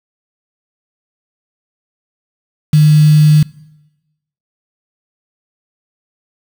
sine tone with quantisation, 151.7 Hz, D#3, 44 cents flat, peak -4 dBFS, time 2.73-3.43 s, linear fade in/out 5 ms, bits 4, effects noise-tail reverb RT60 1.0 s tail -22 dB re dry

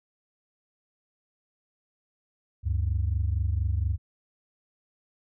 sine tone pair together, 72.02 / 96.3 Hz, D2 / G2, -33 / -30 cents, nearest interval perfect fourth, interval 503 cents, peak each -25 / -26 dBFS, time 2.63-3.98 s, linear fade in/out 50 ms, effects tanh soft clip ceiling -17 dBFS

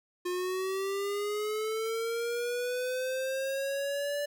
square linear sweep, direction up, 355.6 to 583 Hz, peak -31 dBFS, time 0.25-4.26 s, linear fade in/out 10 ms, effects none

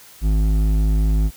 triangle tone with hard clipping, 52.6 Hz, G#1, 23 cents sharp, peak -16 dBFS, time 0.21-1.31 s, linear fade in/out 50 ms, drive 14 dB, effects white hiss -45 dBFS RMS until 1.36 s

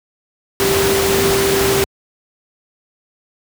sine tone in noise, 392 Hz, G4, in tune, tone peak -15 dBFS, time 0.6-1.84 s, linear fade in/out 0 ms, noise pink, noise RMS -17 dBFS, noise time 0.6-1.84 s, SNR -1 dB, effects high-pass 80 Hz 12 dB/octave

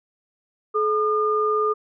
sine tone pair together, 428.5 / 1212 Hz, A4 / D#6, -46 / -46 cents, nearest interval octave + tritone, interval 1800 cents, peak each -21 dBFS, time 0.74-1.74 s, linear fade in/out 20 ms, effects none

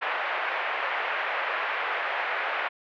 white band-pass noise, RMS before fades -29 dBFS, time 0.01-2.69 s, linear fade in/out 20 ms, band 540 to 2300 Hz, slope 24 dB/octave, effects low-pass 4000 Hz 12 dB/octave

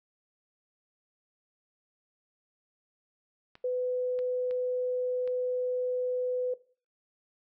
clicks, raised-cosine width 0.3 ms, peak -33 dBFS, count 4, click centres 3.554 / 4.19 / 4.51 / 5.276 s
sine tone, 501 Hz, B4, 25 cents sharp, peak -27 dBFS, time 3.64-6.54 s, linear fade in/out 5 ms
effects noise-tail reverb RT60 0.4 s tail -18 dB re dry

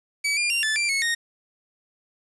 sawtooth tone with pitch steps, 2285 / 2400 / 2772 / 1747 / 2361 / 2193 / 1858 Hz, D7 / D7 / F7 / A6 / D7 / C#7 / A#6, -48 / +37 / -14 / -13 / +9 / -19 / -6 cents, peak -18 dBFS, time 0.24-1.15 s, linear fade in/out 10 ms, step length 130 ms, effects resampled to 24000 Hz + 8-bit

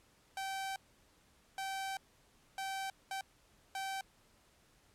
sawtooth tone bursts at uneven times, 774 Hz, G5, 22 cents flat, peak -34 dBFS, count 5, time 0.37-0.76 / 1.58-1.97 / 2.58-2.9 / 3.11-3.21 / 3.75-4.01 s, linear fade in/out 2 ms, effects pink hiss -68 dBFS RMS until 4.94 s + low-pass 12000 Hz 12 dB/octave

